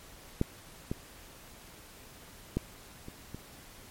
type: clicks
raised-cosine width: 3 ms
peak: -13 / -19 / -15 / -29 / -27 dBFS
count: 5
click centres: 0.414 / 0.915 / 2.57 / 3.084 / 3.346 s
effects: pink hiss -52 dBFS RMS until 3.9 s + MP3 64 kbps